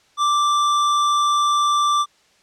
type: tone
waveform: square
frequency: 1174.7 Hz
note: D6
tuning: in tune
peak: -16 dBFS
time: 0.17-2.06 s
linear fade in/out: 50 ms
effects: white hiss -57 dBFS RMS until 2.42 s + low-pass 6000 Hz 12 dB/octave